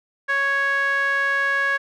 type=tone with band-pass filter; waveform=sawtooth; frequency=554.4 Hz; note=C#5; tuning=in tune; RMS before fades=-21 dBFS; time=0.28-1.78 s; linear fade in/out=20 ms; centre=1600 Hz; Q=5.1; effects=none